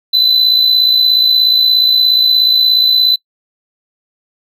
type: tone with amplitude modulation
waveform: triangle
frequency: 4012 Hz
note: B7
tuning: 26 cents sharp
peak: -4 dBFS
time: 0.13-3.16 s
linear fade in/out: 10 ms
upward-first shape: sine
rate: 56.9 Hz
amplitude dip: 50%
effects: noise-tail reverb RT60 0.1 s tail -25 dB re dry